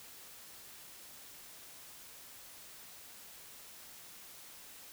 silence, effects white hiss -53 dBFS RMS until 4.92 s

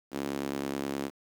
sawtooth tone with high-pass filter, 69.5 Hz, C#2, 5 cents sharp, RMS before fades -34 dBFS, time 0.11-1.11 s, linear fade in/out 50 ms, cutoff 280 Hz, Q 2.1, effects 9-bit

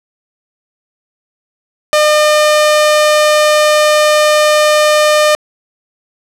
sawtooth tone, 605 Hz, D#5, 49 cents flat, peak -3 dBFS, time 1.93-5.35 s, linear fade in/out 0 ms, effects low-pass 10000 Hz 12 dB/octave

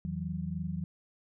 sine tone cluster, 83.7 / 161.3 / 184.4 Hz, E2 / E3 / F#3, +27 / -37 / -6 cents, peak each -40 / -36 / -36 dBFS, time 0.05-0.84 s, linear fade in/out 0 ms, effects none

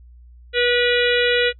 harmonic tone, 485.8 Hz, B4, 29 cents flat, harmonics 1 / 3 / 4 / 5 / 6 / 7 / 8, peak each -18 / -23 / -24 / -25 / -26 / -26 / -27 dBFS, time 0.53-1.53 s, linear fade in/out 50 ms, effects noise-tail reverb RT60 0.1 s tail -25 dB re dry + added 60 Hz sine -42 dBFS peak until 1.59 s

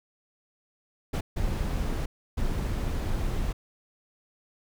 brown noise bursts at uneven times, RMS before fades -28 dBFS, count 3, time 1.13-1.21 / 1.36-2.06 / 2.37-3.53 s, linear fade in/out 10 ms, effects none

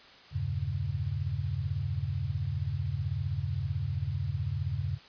sine chord, E diminished seventh, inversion none, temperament equal, 82.41 / 98 / 116.54 / 138.59 Hz, E2 / G2 / Bb2 / Db3, 0 / 0 / 0 / 0 cents, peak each -36 / -33 / -38 / -34 dBFS, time 0.31-4.99 s, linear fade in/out 50 ms, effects white hiss -53 dBFS RMS until 5.08 s + resampled to 11025 Hz

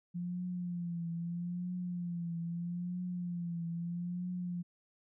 sine tone with vibrato, 174 Hz, F3, 6 cents flat, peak -35 dBFS, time 0.14-4.63 s, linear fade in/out 20 ms, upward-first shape triangle, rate 0.78 Hz, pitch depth 67 cents each way, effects none

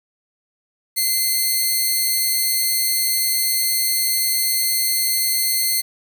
5% pulse tone pair together, 2064 / 4373 Hz, C7 / C#8, -24 / -24 cents, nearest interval octave + minor second, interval 1300 cents, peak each -12 dBFS, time 0.96-5.82 s, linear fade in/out 20 ms, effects 8-bit

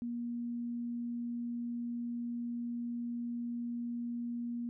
sine tone, 237.9 Hz, A#3, 35 cents sharp, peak -35 dBFS, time 0.02-4.69 s, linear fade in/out 0 ms, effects none

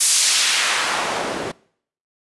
white noise with band-pass filter sweep, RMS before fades -19 dBFS, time 0-1.52 s, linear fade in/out 10 ms, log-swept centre 9200 to 260 Hz, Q 0.81, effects noise-tail reverb RT60 0.6 s tail -23 dB re dry + resampled to 24000 Hz

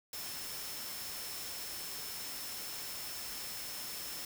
sine tone in noise, 5310 Hz, E8, 12 cents sharp, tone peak -47 dBFS, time 0.13-4.25 s, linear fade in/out 2 ms, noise white, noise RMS -43 dBFS, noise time 0.13-4.25 s, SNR -7 dB, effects none

